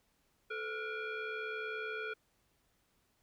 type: tone with frequency modulation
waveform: sine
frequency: 505 Hz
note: B4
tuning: 39 cents sharp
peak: -37 dBFS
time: 0.5-2.14 s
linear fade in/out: 10 ms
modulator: 941 Hz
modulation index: 2.1
effects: pink hiss -75 dBFS RMS until 3.22 s